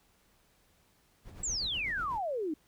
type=noise with tremolo; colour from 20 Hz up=brown; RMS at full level=-43 dBFS; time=1.24-2.22 s; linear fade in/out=50 ms; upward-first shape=sine; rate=8.1 Hz; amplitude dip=65%
type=exponential sweep; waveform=sine; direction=down; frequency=7800 to 290 Hz; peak=-31 dBFS; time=1.43-2.54 s; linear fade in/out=5 ms
effects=pink hiss -68 dBFS RMS until 2.67 s